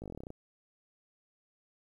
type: slowing click train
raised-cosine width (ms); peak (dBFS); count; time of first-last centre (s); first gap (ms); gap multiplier
2; -30; 12; 0.02-0.304; 18; 1.07
effects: 11-bit